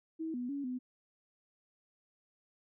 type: tone with pitch steps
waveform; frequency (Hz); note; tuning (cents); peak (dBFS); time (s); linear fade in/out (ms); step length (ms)
sine; 321.6 / 246.1 / 281.6 / 252; E4 / B3 / C#4 / B3; -43 / -6 / +27 / +35; -35; 0.19-0.79; 20; 150
effects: none